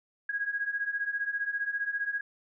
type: beating tone pair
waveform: sine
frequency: 1636 / 1651 Hz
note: G#6 / G#6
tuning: -26 / -11 cents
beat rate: 15 Hz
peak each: -34 / -31 dBFS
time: 0.29-2.21 s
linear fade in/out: 5 ms
effects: none